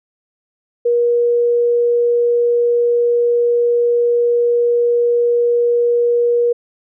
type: tone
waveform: sine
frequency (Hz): 477.1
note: A#4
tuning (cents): +40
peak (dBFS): -11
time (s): 0.85-6.53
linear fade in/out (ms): 10
effects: none